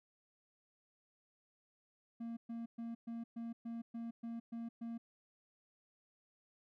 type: tone bursts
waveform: triangle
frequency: 231.4 Hz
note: A#3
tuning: 13 cents flat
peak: -39 dBFS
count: 10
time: 2.2-4.98 s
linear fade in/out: 10 ms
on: 170 ms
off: 120 ms
effects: none